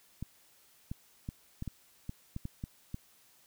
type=clicks; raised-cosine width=5 ms; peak=-25 dBFS; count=10; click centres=0.226 / 0.915 / 1.289 / 1.624 / 1.677 / 2.094 / 2.364 / 2.454 / 2.639 / 2.944 s; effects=white hiss -64 dBFS RMS until 3.46 s